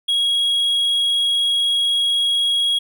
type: tone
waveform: triangle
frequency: 3308 Hz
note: G#7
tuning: 8 cents flat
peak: -14 dBFS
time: 0.08-2.79 s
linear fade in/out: 10 ms
effects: none